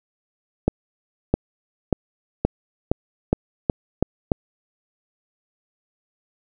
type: accelerating click train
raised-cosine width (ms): 2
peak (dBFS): -3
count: 9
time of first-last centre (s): 0.68-4.318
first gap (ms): 660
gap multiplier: 0.89
effects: none